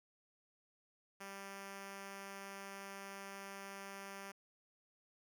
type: tone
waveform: 5% pulse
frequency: 196.7 Hz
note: G3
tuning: 6 cents sharp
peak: -36 dBFS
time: 1.2-4.32 s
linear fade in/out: 10 ms
effects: none